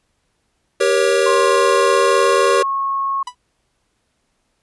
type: chord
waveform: square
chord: G diminished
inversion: none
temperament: equal with one note detuned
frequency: 392 / 475.4 / 554.4 Hz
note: G4 / Bb4 / Db5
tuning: 0 / +34 / 0 cents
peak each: -18 dBFS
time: 0.8-2.63 s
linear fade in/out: 10 ms
type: tone with pitch glide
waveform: sine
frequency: 1060 to 1093.6 Hz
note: C6 to C#6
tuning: +22 to -24 cents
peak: -17 dBFS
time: 1.26-3.23 s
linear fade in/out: 5 ms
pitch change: +54 cents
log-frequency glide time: 1.58-2.77 s
type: tone with exponential decay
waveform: 45% pulse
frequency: 987.8 Hz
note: B5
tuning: in tune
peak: -22 dBFS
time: 3.27-3.35 s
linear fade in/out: 5 ms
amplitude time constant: 17 ms
effects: pink hiss -67 dBFS RMS until 4.62 s + resampled to 24000 Hz

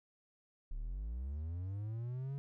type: linear sweep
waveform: triangle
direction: up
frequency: 30.87 to 141.4 Hz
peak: -36 dBFS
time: 0.71-2.38 s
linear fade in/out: 0 ms
effects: none

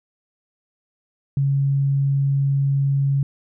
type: tone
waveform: sine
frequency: 138.59 Hz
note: C#3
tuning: in tune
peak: -16 dBFS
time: 1.37-3.23 s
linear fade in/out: 2 ms
effects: none

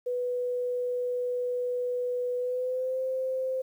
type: tone with pitch glide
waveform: sine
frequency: 493.9 to 520.6 Hz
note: B4 to C5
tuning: 0 to -9 cents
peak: -27 dBFS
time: 0.06-3.62 s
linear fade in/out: 10 ms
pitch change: +91 cents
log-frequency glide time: 2.37-3 s
effects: 10-bit

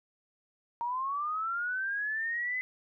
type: linear sweep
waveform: sine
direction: up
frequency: 929 to 2038 Hz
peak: -30 dBFS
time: 0.81-2.61 s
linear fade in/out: 0 ms
effects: none

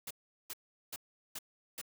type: noise bursts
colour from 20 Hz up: white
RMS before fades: -42 dBFS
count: 5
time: 0.07-1.815 s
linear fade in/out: 5 ms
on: 37 ms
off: 390 ms
effects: none

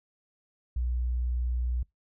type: tone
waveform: sine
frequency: 61 Hz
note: B1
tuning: 21 cents flat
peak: -26 dBFS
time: 0.76-1.83 s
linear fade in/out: 5 ms
effects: noise-tail reverb RT60 0.2 s tail -26 dB re dry

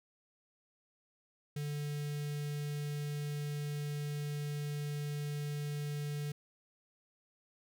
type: tone with notch filter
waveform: square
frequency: 146.6 Hz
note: D3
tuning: 3 cents flat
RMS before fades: -38 dBFS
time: 1.56-6.32 s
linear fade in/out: 5 ms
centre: 930 Hz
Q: 0.65
effects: none

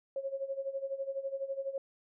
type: tone with tremolo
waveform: sine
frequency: 544 Hz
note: C#5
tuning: 33 cents flat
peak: -31 dBFS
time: 0.16-1.78 s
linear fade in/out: 2 ms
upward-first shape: sine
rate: 12 Hz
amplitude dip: 80%
effects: none

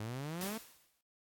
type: exponential sweep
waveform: sawtooth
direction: up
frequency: 103.83 to 229.2 Hz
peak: -35 dBFS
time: 0-0.58 s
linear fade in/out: 5 ms
type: noise with exponential decay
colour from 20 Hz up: white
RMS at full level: -41 dBFS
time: 0.41-1.01 s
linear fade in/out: 1 ms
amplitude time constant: 130 ms
effects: AAC 64 kbps

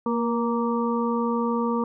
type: harmonic tone with a mistuned harmonic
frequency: 233.1 Hz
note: A#3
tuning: in tune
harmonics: 1 / 2 / 4 / 5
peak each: -24 / -27 / -30 / -31 dBFS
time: 0.06-1.84 s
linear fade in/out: 2 ms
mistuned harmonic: 2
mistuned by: +27 cents
effects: none

